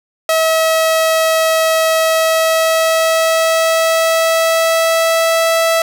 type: tone with pitch glide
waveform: sawtooth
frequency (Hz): 644 to 657.5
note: E5 to E5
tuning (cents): -41 to -5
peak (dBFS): -7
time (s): 0.29-5.82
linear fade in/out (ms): 2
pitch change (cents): +36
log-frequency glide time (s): 1.96-5.6
effects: none